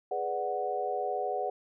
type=chord; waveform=sine; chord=G# half-diminished seventh; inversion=none; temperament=equal; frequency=415.3 / 493.9 / 587.3 / 740 Hz; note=G#4 / B4 / D5 / F#5; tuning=0 / 0 / 0 / 0 cents; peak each=-36 / -36 / -37 / -32 dBFS; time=0.11-1.5 s; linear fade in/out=5 ms; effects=none